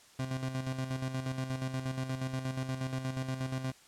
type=tone with tremolo; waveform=30% pulse; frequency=130.81 Hz; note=C3; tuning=in tune; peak=-29 dBFS; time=0.19-3.72 s; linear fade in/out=5 ms; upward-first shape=square; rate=8.4 Hz; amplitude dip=55%; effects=white hiss -59 dBFS RMS until 3.87 s + low-pass 9000 Hz 12 dB/octave